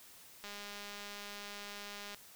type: click train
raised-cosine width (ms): 0.2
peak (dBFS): -29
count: 349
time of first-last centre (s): 0.44-2.146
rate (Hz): 204
effects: white hiss -57 dBFS RMS until 2.35 s